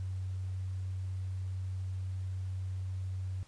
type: tone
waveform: sine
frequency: 93.6 Hz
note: F#2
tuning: 20 cents sharp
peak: -34 dBFS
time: 0-3.43 s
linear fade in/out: 0 ms
effects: pink hiss -61 dBFS RMS until 3.47 s + resampled to 22050 Hz